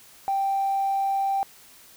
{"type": "tone", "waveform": "triangle", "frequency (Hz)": 784, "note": "G5", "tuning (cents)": 0, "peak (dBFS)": -18, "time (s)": [0.28, 1.43], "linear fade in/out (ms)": 0, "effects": ["tanh soft clip ceiling -19 dBFS", "white hiss -51 dBFS RMS until 1.96 s"]}